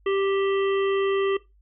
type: harmonic tone with a mistuned harmonic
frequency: 392 Hz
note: G4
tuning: in tune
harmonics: 1 / 3 / 5 / 7 / 8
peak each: -21 / -31 / -35 / -38 / -39 dBFS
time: 0.06-1.37 s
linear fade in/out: 5 ms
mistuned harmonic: 7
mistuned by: -39 cents
effects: noise-tail reverb RT60 0.2 s tail -18 dB re dry + added 50 Hz sine -55 dBFS peak until 1.61 s